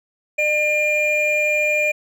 triangle tone pair together, 602.3 / 2404 Hz, D5 / D7, +44 / +40 cents, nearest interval 2 octaves, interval 2396 cents, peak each -19 / -16 dBFS, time 0.38-1.92 s, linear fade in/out 10 ms, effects none

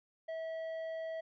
sine tone with tanh clipping, 648 Hz, E5, 30 cents flat, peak -39 dBFS, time 0.28-1.21 s, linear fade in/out 10 ms, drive 8 dB, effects none

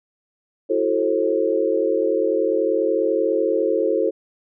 sine chord, F# half-diminished seventh, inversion third, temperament equal with one note detuned, 329.6 / 370 / 440 / 533.9 Hz, E4 / F#4 / A4 / C5, 0 / 0 / 0 / +35 cents, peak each -24 / -24 / -21 / -22 dBFS, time 0.69-4.11 s, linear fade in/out 20 ms, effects none

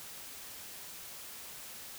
silence, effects white hiss -47 dBFS RMS until 1.98 s

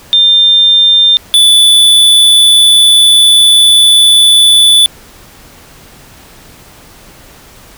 sine / square tone pair in turn, 3600 / 3475 Hz, A7 / A7, +39 / -22 cents, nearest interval minor second, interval 61 cents, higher first, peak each -3 dBFS, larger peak neither, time 0.13-1.17 / 1.34-4.86 s, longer second, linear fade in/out 0 ms, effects pink hiss -37 dBFS RMS until 7.77 s

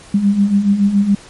sine beating tone pair, 196 / 203.1 Hz, G3 / G#3, 0 / -38 cents, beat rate 7.1 Hz, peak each -17 / -11 dBFS, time 0.14-1.15 s, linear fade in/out 5 ms, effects pink hiss -40 dBFS RMS until 1.29 s + MP3 48 kbps

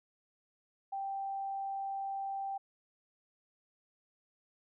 sine tone, 784 Hz, G5, in tune, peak -35 dBFS, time 0.92-2.58 s, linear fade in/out 10 ms, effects none

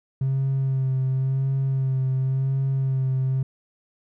triangle tone with vibrato, 133.2 Hz, C3, 31 cents sharp, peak -17 dBFS, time 0.21-3.43 s, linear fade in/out 5 ms, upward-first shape sine, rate 0.93 Hz, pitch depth 25 cents each way, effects tanh soft clip ceiling -16 dBFS

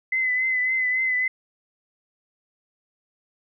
sine tone with vibrato, 2030 Hz, B6, 47 cents sharp, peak -20 dBFS, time 0.12-1.28 s, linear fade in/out 5 ms, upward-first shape triangle, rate 3.6 Hz, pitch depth 39 cents each way, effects none

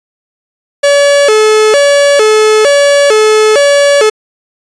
45% pulse tone with vibrato, 495.7 Hz, B4, 6 cents sharp, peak -4 dBFS, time 0.83-4.1 s, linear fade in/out 10 ms, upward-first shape square, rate 1.1 Hz, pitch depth 240 cents each way, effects resampled to 22050 Hz

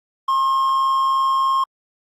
triangle tone with amplitude modulation, 1070 Hz, C6, 38 cents sharp, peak -12 dBFS, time 0.28-1.64 s, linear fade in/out 5 ms, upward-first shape sine, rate 143 Hz, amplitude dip 30%, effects Opus 24 kbps

